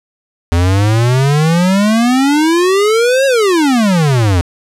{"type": "exponential two-way sweep", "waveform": "square", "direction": "up then down", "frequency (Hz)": [83.2, 554.4, 83.2], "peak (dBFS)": -9, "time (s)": [0.52, 4.41], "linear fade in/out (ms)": 0, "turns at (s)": 3.26, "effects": ["low-pass 10000 Hz 12 dB/octave"]}